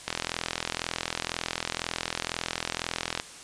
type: click train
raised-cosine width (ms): 0.2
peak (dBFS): -10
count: 132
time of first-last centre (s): 0.08-3.199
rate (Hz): 42
effects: white hiss -45 dBFS RMS until 3.43 s + resampled to 22050 Hz